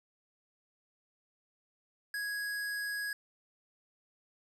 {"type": "tone", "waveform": "square", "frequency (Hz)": 1661.2, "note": "G#6", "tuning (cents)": 0, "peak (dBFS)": -35, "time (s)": [2.14, 3.13], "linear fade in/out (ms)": 2, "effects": ["resampled to 32000 Hz", "11-bit"]}